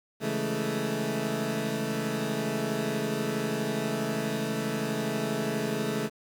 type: chord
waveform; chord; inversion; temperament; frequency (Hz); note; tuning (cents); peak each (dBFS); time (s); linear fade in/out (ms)
20% pulse; A major seventh; first; equal; 138.59 / 164.81 / 207.7 / 220; C#3 / E3 / G#3 / A3; 0 / 0 / 0 / 0; -30 / -31 / -30 / -26; 0.2-6.1; 50
effects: 9-bit